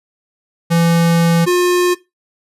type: tone pair in turn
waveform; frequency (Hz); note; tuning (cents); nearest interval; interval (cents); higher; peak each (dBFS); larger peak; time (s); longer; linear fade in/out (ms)
square; 168.3 / 356.8; E3 / F4; +36 / +37; octave + minor second; 1301; second; -11; neither; 0.7-1.46 / 1.46-1.95; first; 20
effects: noise-tail reverb RT60 0.2 s tail -17 dB re dry + resampled to 32000 Hz